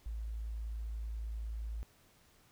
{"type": "tone", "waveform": "sine", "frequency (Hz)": 55.2, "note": "A1", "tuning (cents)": 6, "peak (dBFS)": -37, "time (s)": [0.06, 1.83], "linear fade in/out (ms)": 0, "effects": ["pink hiss -66 dBFS RMS until 2.51 s"]}